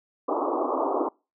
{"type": "band-pass noise", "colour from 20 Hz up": "pink", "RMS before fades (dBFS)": -26, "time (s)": [0.28, 1.09], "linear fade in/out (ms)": 10, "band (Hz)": [270, 1200], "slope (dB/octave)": 96, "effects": ["noise-tail reverb RT60 0.3 s tail -26 dB re dry"]}